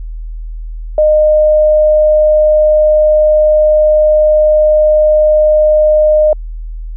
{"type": "tone", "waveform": "sine", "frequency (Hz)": 612, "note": "D#5", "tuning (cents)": -29, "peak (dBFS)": -5, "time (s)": [0.98, 6.33], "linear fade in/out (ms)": 2, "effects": ["added 40 Hz sine -20 dBFS peak until 6.96 s"]}